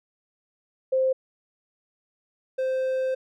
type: tone pair in turn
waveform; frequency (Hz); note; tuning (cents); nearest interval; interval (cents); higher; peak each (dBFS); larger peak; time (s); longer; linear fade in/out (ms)
sine / triangle; 523.3 / 521.2; C5 / C5; 0 / -7; unison; 7; first; -19 / -21; first; 0.92-1.13 / 2.58-3.15; second; 10
effects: none